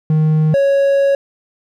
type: tone pair in turn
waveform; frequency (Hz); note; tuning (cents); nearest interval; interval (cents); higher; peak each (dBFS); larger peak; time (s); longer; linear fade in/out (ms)
triangle; 155.56 / 554.4; D#3 / C#5; 0 / 0; octave + minor seventh; 2200; second; -8; neither; 0.1-0.54 / 0.54-1.15; second; 2
effects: none